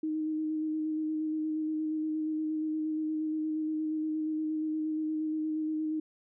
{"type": "tone with vibrato", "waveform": "sine", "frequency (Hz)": 311.2, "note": "D#4", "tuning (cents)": 0, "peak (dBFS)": -29, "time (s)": [0.03, 6], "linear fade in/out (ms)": 5, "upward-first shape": "square", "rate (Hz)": 8.5, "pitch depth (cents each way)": 13, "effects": []}